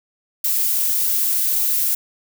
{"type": "noise", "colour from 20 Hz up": "violet", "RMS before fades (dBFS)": -19, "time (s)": [0.44, 1.95], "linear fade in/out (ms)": 5, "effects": []}